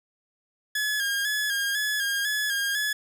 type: tone with vibrato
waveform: sawtooth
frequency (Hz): 1661.2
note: G#6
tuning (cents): 0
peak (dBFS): -21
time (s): 0.75-2.93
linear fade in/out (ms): 5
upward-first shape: square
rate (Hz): 2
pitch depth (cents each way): 45
effects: none